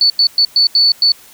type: tone bursts at uneven times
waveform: sine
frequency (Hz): 4471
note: C#8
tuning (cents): +14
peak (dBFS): -7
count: 6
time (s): 0.01-0.1 / 0.19-0.27 / 0.38-0.45 / 0.56-0.67 / 0.75-0.92 / 1.02-1.12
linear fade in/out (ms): 2
effects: white hiss -42 dBFS RMS until 1.33 s